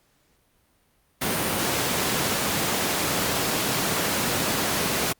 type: high-pass noise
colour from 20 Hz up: pink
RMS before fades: -25 dBFS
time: 1.21-5.13 s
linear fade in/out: 10 ms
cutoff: 140 Hz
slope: 12 dB/octave
effects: pink hiss -65 dBFS RMS until 5.19 s + Opus 48 kbps